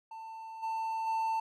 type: tone with level steps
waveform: triangle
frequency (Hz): 893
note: A5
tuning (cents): +25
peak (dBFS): -40 / -30 / -27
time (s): 0.11-1.4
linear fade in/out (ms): 5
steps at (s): 0.62 / 1.06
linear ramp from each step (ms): 20
effects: none